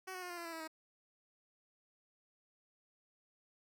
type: tone with pitch steps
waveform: 10% pulse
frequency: 375.8 / 366.8 / 358 / 349.4 / 341 / 332.9 / 324.9 / 317.1 Hz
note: F#4 / F#4 / F4 / F4 / F4 / E4 / E4 / D#4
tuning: +27 / -15 / +43 / +1 / -41 / +17 / -25 / +33 cents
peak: -35 dBFS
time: 0.07-0.678 s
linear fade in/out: 10 ms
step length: 76 ms
effects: none